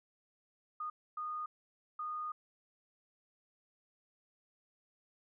sine tone bursts at uneven times, 1230 Hz, D#6, 20 cents flat, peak -37 dBFS, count 3, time 0.8-0.9 / 1.17-1.46 / 1.99-2.32 s, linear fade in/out 5 ms, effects none

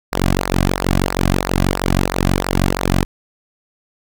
sawtooth tone with flanger, 46.25 Hz, F#1, in tune, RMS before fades -17 dBFS, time 0.12-3.05 s, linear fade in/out 10 ms, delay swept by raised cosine 0.29 to 2.29 ms, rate 3 Hz, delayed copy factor -0.85, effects none

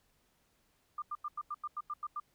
sine tone bursts, 1199 Hz, D6, 36 cents sharp, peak -35 dBFS, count 10, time 0.98-2.2 s, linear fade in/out 5 ms, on 41 ms, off 90 ms, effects pink hiss -73 dBFS RMS until 2.34 s

